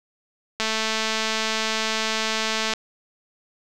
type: click train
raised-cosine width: 0.2 ms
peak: -7 dBFS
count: 471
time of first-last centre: 0.6-2.736 s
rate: 220 Hz
effects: none